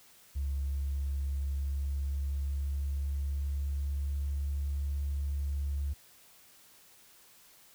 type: tone with pitch glide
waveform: triangle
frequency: 69.3 to 70.67 Hz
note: C#2 to C#2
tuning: 0 to +34 cents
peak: -26 dBFS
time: 0.35-5.94 s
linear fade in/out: 20 ms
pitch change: +34 cents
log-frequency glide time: 1.55-4.46 s
effects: tanh soft clip ceiling -28 dBFS + white hiss -59 dBFS RMS until 7.74 s